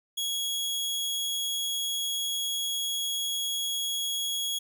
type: tone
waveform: sawtooth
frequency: 3329 Hz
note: G#7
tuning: 3 cents sharp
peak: -25 dBFS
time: 0.17-4.59 s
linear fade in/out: 10 ms
effects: none

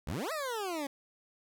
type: exponential two-way sweep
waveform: 20% pulse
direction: up then down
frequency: 58.3 to 660 to 270.5 Hz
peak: -29 dBFS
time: 0.07-0.87 s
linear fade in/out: 5 ms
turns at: 0.32 s
effects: none

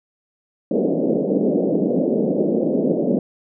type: band-pass noise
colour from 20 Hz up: pink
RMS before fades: -19 dBFS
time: 0.71-3.19 s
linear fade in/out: 2 ms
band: 180 to 580 Hz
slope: 48 dB/octave
effects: none

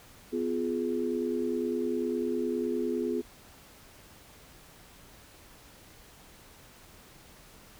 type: chord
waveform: sine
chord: F diminished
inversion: second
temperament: just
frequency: 251.4 / 349.2 / 419.1 Hz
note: Cb4 / F4 / Ab4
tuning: +31 / 0 / +16 cents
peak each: -32 dBFS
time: 0.32-3.22 s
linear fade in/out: 20 ms
effects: pink hiss -54 dBFS RMS until 7.79 s

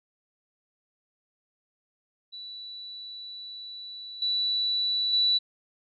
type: tone with level steps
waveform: sine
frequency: 3951 Hz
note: B7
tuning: in tune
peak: -38 / -24 / -20 dBFS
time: 2.32-5.39 s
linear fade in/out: 20 ms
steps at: 4.22 / 5.13 s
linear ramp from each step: 2 ms
effects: none

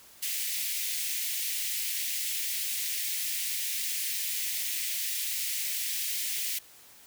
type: high-pass noise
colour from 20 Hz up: white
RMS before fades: -32 dBFS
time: 0.22-6.59 s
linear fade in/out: 10 ms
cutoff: 1900 Hz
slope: 48 dB/octave
effects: white hiss -54 dBFS RMS until 7.06 s

